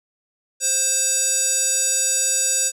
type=tone with band-pass filter; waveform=square; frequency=527 Hz; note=C5; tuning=12 cents sharp; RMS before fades=-20 dBFS; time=0.6-2.72 s; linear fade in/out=50 ms; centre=7500 Hz; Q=7.3; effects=none